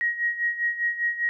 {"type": "tone with tremolo", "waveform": "sine", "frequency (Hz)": 1891, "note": "A#6", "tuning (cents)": 24, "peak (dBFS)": -20, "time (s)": [0.01, 1.29], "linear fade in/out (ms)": 0, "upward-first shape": "sine", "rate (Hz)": 5, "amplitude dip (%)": 75, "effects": []}